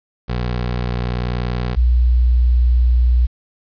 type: tone pair in turn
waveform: 20% pulse / sine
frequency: 60.7 / 60.7 Hz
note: B1 / B1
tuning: -29 / -29 cents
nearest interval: unison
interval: 0 cents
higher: neither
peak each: -14 / -10 dBFS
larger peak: second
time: 0.28-1.76 / 1.76-3.27 s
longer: second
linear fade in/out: 20 ms
effects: resampled to 11025 Hz + 8-bit